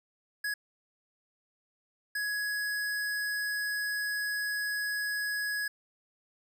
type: tone bursts at uneven times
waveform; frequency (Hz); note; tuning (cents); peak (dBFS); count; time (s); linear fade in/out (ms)
square; 1674; G#6; +13; -31; 2; 0.44-0.54 / 2.15-5.68; 5
effects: none